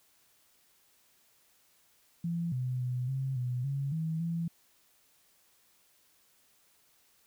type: tone with pitch steps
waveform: sine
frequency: 169.6 / 126.8 / 125.1 / 133.5 / 124.3 / 138.6 / 160.6 / 167.6 Hz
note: E3 / B2 / B2 / C3 / B2 / C#3 / E3 / E3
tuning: +50 / +46 / +23 / +35 / +12 / 0 / -45 / +29 cents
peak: -30 dBFS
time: 2.24-4.48 s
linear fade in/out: 5 ms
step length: 280 ms
effects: white hiss -67 dBFS RMS until 7.26 s